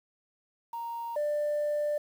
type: tone pair in turn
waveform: sine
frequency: 932.3 / 592.3 Hz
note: A#5 / D5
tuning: 0 / +15 cents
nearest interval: minor sixth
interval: 785 cents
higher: first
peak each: -33 / -25 dBFS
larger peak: second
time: 0.73-1.16 / 1.16-1.98 s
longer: second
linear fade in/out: 5 ms
effects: tanh soft clip ceiling -24 dBFS + 9-bit